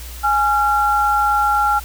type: tone pair together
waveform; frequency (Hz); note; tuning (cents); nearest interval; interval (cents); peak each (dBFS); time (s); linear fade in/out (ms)
sine; 830.6 / 1373.9; G#5 / F6; 0 / -29; major sixth; 871; -16; 0.23-1.8; 20
effects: added 60 Hz sine -31 dBFS peak until 1.84 s + white hiss -37 dBFS RMS until 1.84 s